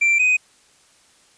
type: tone pair in turn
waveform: triangle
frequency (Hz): 2354 / 2502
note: D7 / D#7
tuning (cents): +3 / +9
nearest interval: minor second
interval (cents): 106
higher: second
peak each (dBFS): -12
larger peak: neither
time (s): 0.01-0.19 / 0.19-0.37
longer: neither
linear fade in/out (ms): 10
effects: white hiss -55 dBFS RMS until 1.37 s + resampled to 22050 Hz